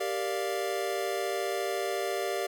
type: chord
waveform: square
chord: G minor seventh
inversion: none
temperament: equal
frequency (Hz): 392 / 466.2 / 587.3 / 698.5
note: G4 / Bb4 / D5 / F5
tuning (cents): 0 / 0 / 0 / 0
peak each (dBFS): -34 / -37 / -36 / -36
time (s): 0-2.47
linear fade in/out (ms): 10
effects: none